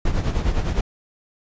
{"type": "noise with tremolo", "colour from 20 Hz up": "brown", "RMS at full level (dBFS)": -18, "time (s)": [0.05, 0.81], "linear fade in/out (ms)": 5, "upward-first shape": "triangle", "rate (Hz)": 9.8, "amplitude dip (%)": 70, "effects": ["resampled to 16000 Hz"]}